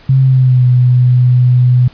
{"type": "tone with pitch glide", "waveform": "sine", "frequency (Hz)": [133, 124.81], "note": ["C3", "B2"], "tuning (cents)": [29, 19], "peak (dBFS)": -5, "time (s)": [0.09, 1.88], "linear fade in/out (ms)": 5, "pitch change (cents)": -110, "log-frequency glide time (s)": [0.2, 0.66], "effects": ["pink hiss -41 dBFS RMS until 1.93 s", "resampled to 11025 Hz"]}